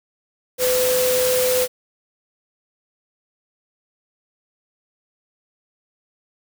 sine tone in noise, 505 Hz, B4, 39 cents sharp, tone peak -17 dBFS, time 0.58-1.68 s, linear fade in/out 50 ms, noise white, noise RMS -23 dBFS, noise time 0.58-1.68 s, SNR +3 dB, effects none

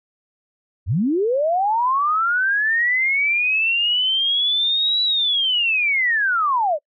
sine linear two-way sweep, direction up then down, 70 to 3951 to 555 Hz, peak -16 dBFS, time 0.86-6.79 s, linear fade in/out 50 ms, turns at 5.03 s, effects noise-tail reverb RT60 0.1 s tail -26 dB re dry

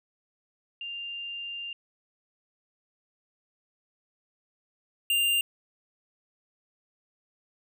sine / square tone pair in turn, 2794 / 2794 Hz, F7 / F7, 0 / 0 cents, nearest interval unison, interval 0 cents, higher neither, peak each -34 / -23 dBFS, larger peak second, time 0.81-1.73 / 5.1-5.41 s, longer first, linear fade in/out 2 ms, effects none

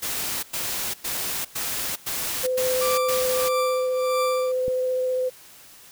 white noise bursts, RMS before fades -28 dBFS, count 7, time 0.02-3.49 s, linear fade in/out 10 ms, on 410 ms, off 100 ms
sine tone with vibrato, 510 Hz, C5, 44 cents flat, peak -21 dBFS, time 2.43-5.3 s, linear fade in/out 20 ms, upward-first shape sine, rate 15 Hz, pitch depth 9 cents each way
40% pulse tone with tremolo, 1174.7 Hz, D6, in tune, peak -22 dBFS, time 2.81-4.52 s, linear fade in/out 5 ms, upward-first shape triangle, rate 1.6 Hz, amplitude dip 90%
click, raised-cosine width 3 ms, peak -21 dBFS, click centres 4.681 s
effects white hiss -48 dBFS RMS until 5.91 s

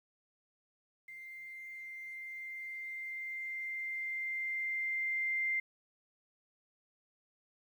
sine tone with level ramp, 2093 Hz, C7, in tune, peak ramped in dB -46 to -30 dBFS, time 1.08-5.6 s, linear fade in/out 5 ms, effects 11-bit

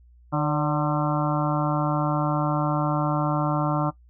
harmonic tone with a mistuned harmonic, 150 Hz, D3, 37 cents sharp, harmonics 1 / 2 / 4 / 5 / 6 / 7 / 8 / 9, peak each -24 / -27 / -30 / -31 / -32 / -32 / -33 / -34 dBFS, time 0.32-3.91 s, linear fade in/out 20 ms, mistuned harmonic 4, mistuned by -42 cents, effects noise-tail reverb RT60 0.1 s tail -18 dB re dry + added 60 Hz sine -50 dBFS peak until 4.09 s

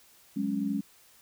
sine chord, F# suspended second, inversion none, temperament equal, 185 / 207.7 / 277.2 Hz, F#3 / G#3 / C#4, 0 / 0 / 0 cents, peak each -36 / -30 / -31 dBFS, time 0.36-0.81 s, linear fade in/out 10 ms, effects white hiss -59 dBFS RMS until 1.21 s

